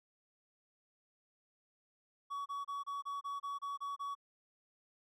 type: tone bursts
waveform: triangle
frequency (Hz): 1128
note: C#6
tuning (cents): +30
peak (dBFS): -36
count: 10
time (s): 2.3-4.152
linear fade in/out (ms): 20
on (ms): 160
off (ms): 28
effects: none